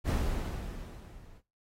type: noise with level ramp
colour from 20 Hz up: brown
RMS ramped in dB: -26 to -55 dBFS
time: 0.04-1.42 s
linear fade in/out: 50 ms
effects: noise-tail reverb RT60 0.3 s tail -21 dB re dry + AAC 48 kbps